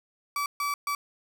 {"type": "tone bursts at uneven times", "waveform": "35% pulse", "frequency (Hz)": 1151, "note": "D6", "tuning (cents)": -35, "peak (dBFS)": -25, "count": 3, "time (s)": [[0.36, 0.46], [0.6, 0.74], [0.87, 0.95]], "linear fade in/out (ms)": 2, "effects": []}